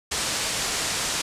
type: low-pass noise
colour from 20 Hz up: white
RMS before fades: -27 dBFS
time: 0.11-1.22 s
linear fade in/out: 10 ms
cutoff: 8400 Hz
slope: 24 dB/octave
effects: resampled to 32000 Hz